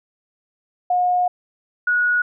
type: tone pair in turn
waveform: sine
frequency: 720 / 1457.6 Hz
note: F#5 / F#6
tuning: -47 / -26 cents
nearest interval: octave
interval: 1221 cents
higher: second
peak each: -15 / -15 dBFS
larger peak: neither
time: 0.9-1.28 / 1.87-2.22 s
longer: first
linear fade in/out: 5 ms
effects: none